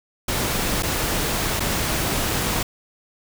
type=noise with dropouts; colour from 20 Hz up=pink; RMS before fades=-23 dBFS; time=0.28-2.63 s; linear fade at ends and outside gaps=5 ms; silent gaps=0.825-0.831 / 1.597-1.603 s; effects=none